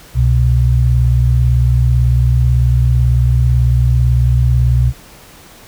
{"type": "tone pair together", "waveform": "sine", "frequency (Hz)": [65.41, 123.48], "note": ["C2", "B2"], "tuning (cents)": [0, 0], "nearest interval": "major seventh", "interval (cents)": 1100, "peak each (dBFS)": -11, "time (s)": [0.14, 4.93], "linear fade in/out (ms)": 50, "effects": ["pink hiss -40 dBFS RMS until 5.67 s"]}